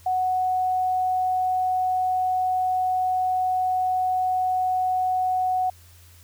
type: tone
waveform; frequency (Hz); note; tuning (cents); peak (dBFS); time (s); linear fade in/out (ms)
sine; 740; F#5; 0; -20; 0.06-5.7; 5
effects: added 86 Hz sine -49 dBFS peak until 6.23 s + white hiss -54 dBFS RMS until 6.23 s